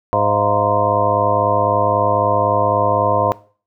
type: harmonic tone with a mistuned harmonic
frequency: 103.83 Hz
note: G#2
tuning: in tune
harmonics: 1 / 2 / 3 / 4 / 5 / 6 / 7 / 9 / 10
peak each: -24 / -30 / -29 / -28 / -20 / -21 / -20 / -20 / -20 dBFS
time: 0.13-3.32 s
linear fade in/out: 0 ms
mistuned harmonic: 7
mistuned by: -82 cents
effects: noise-tail reverb RT60 0.4 s tail -19 dB re dry